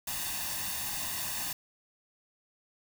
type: noise with comb filter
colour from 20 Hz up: white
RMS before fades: -35 dBFS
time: 0.07-1.53 s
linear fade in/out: 5 ms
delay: 1.1 ms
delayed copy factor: +0.7
effects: none